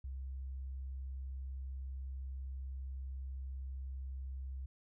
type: tone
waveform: sine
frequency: 66.1 Hz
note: C2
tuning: 18 cents sharp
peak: -40 dBFS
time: 0.04-4.66 s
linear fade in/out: 5 ms
effects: none